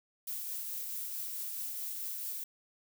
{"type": "noise with tremolo", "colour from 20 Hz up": "violet", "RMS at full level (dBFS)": -38, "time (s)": [0.27, 2.44], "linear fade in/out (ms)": 5, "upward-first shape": "triangle", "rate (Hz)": 4.6, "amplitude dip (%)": 25, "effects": []}